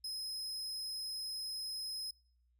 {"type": "tone", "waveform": "40% pulse", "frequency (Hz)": 5110, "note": "D#8", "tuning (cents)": 45, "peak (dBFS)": -38, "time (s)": [0.04, 2.11], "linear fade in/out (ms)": 5, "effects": ["noise-tail reverb RT60 0.6 s tail -26 dB re dry", "added 60 Hz sine -70 dBFS peak until 2.59 s"]}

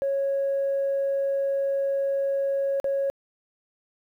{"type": "tone with dropouts", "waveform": "sine", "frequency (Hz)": 551, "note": "C#5", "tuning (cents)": -11, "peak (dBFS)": -21, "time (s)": [0.02, 3.1], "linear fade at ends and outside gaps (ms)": 0, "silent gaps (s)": [2.8, 2.843], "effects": ["tanh soft clip ceiling -19 dBFS", "10-bit"]}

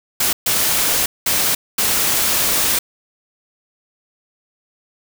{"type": "noise bursts at uneven times", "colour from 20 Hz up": "white", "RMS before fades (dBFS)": -17, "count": 4, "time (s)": [[0.2, 0.33], [0.46, 1.06], [1.26, 1.55], [1.78, 2.79]], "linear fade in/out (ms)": 5, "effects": []}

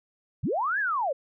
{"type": "linear two-way sweep", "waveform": "sine", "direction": "up then down", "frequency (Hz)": [77, 1744, 500], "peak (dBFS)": -24, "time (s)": [0.43, 1.13], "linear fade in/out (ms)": 10, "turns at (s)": 0.79, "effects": []}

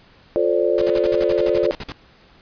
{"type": "chord", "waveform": "sine", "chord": "D minor seventh", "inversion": "first", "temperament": "just", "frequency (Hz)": [352.4, 440.5, 528.6, 587.3], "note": ["F4", "A4", "C5", "D5"], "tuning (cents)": [16, 2, 18, 0], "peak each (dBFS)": -21, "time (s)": [0.36, 1.71], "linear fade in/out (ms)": 0}
{"type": "noise bursts", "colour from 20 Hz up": "pink", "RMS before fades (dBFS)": -30, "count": 14, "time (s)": [0.78, 1.921], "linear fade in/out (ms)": 2, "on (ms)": 36, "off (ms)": 49}
{"type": "tone with vibrato", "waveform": "5% pulse", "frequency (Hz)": 296.3, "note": "D4", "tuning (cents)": 15, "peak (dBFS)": -29, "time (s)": [0.82, 1.65], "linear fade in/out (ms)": 5, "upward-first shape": "square", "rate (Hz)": 8.4, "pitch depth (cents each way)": 290}
{"effects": ["pink hiss -51 dBFS RMS until 2.41 s", "resampled to 11025 Hz"]}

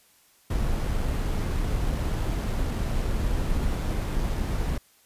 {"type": "noise with sample-and-hold", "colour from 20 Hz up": "brown", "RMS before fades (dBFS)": -26, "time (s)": [0.5, 4.78], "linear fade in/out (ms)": 5, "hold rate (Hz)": 11025, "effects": ["white hiss -60 dBFS RMS until 5.05 s", "resampled to 32000 Hz"]}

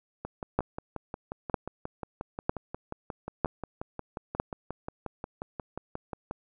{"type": "two click trains", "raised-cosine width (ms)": 1, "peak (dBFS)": [-10, -21], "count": [5, 35], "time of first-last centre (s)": [[0.59, 4.4], [0.25, 6.311]], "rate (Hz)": [1.05, 5.61], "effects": []}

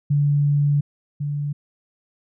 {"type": "tone pair in turn", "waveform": "sine", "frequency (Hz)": [144.5, 145.22], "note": ["D3", "D3"], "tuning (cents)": [-28, -19], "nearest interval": "unison", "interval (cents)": 9, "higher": "second", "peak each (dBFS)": [-15, -22], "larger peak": "first", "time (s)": [[0.1, 0.81], [1.2, 1.53]], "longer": "first", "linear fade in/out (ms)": 10, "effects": []}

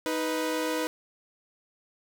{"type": "tone pair together", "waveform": "sawtooth", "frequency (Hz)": [313.2, 493.9], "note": ["D#4", "B4"], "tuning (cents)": [11, 0], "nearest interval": "minor sixth", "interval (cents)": 789, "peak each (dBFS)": -26, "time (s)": [0.06, 0.87], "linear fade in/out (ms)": 0, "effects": []}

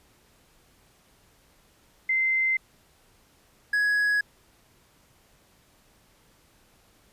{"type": "tone pair in turn", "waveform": ["sine", "triangle"], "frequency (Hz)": [2075, 1672.2], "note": ["C7", "G#6"], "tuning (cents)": [-15, 11], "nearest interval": "major third", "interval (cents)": 374, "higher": "first", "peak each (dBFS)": [-21, -19], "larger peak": "second", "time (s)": [[2.09, 2.57], [3.73, 4.21]], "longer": "neither", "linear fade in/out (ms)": 5, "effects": ["pink hiss -61 dBFS RMS until 7.12 s", "resampled to 32000 Hz"]}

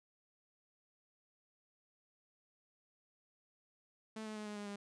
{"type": "tone with pitch steps", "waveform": "sawtooth", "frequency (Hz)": [218.8, 215.4, 212.1, 208.8, 205.6, 202.4], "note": ["A3", "A3", "G#3", "G#3", "G#3", "G#3"], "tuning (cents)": [-9, -37, 37, 10, -17, -44], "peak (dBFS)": -39, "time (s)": [4.16, 4.76], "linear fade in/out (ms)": 5, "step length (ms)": 100, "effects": ["resampled to 22050 Hz"]}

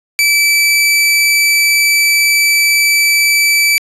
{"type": "tone", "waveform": "sawtooth", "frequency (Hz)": 2314, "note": "D7", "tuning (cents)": -26, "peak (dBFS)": -5, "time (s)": [0.19, 3.78], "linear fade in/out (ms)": 0, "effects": ["resampled to 32000 Hz"]}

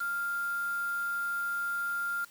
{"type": "tone with quantisation", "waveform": "sine", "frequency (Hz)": 1396.9, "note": "F6", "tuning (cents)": 0, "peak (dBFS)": -30, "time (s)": [0, 2.25], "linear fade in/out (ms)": 10, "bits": 7, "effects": ["white hiss -57 dBFS RMS until 2.3 s"]}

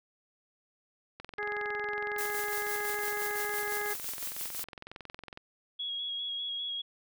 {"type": "click train", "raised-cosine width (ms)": 0.3, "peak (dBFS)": -27, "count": 92, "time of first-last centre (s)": [1.2, 5.374], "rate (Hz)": 21.8}
{"type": "harmonic tone", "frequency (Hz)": 415.3, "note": "G#4", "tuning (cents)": 0, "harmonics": [1, 2, 3, 4, 5], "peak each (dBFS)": [-37, -40, -43, -36, -40], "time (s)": [1.38, 3.94], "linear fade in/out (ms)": 10}
{"type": "noise with tremolo", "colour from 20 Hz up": "blue", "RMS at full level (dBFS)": -36, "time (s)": [2.18, 4.64], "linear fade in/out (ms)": 5, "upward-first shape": "sine", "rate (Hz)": 5.9, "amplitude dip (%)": 50}
{"type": "tone with vibrato", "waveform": "sine", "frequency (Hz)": 3322, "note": "G#7", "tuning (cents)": 0, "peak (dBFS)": -33, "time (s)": [5.79, 6.82], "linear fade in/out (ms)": 10, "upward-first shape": "square", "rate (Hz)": 5, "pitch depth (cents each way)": 17}
{"effects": []}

